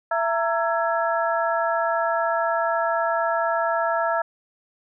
harmonic tone with a mistuned harmonic, 333.9 Hz, E4, 22 cents sharp, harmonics 2 / 3 / 4 / 5, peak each -23 / -26 / -26 / -29 dBFS, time 0.11-4.22 s, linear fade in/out 5 ms, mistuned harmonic 3, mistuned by -140 cents, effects none

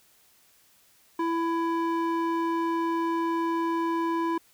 square tone with band-pass filter, 332.7 Hz, E4, 16 cents sharp, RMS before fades -27 dBFS, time 1.19-4.38 s, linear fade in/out 5 ms, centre 710 Hz, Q 4.5, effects white hiss -61 dBFS RMS until 4.53 s

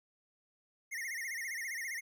square tone with vibrato, 1984 Hz, B6, 7 cents sharp, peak -38 dBFS, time 0.91-2.01 s, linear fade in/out 20 ms, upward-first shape sine, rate 15 Hz, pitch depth 160 cents each way, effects none

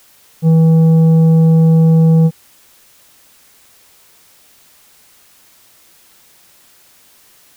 triangle tone with tanh clipping, 162.1 Hz, E3, 29 cents flat, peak -7 dBFS, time 0.42-2.31 s, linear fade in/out 50 ms, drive 11 dB, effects white hiss -48 dBFS RMS until 7.56 s

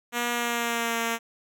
5% pulse tone with pitch glide, 239.7 to 230.3 Hz, A#3 to A#3, +48 to -21 cents, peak -14 dBFS, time 0.12-1.19 s, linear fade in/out 50 ms, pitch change -69 cents, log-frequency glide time 0.31-0.99 s, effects none

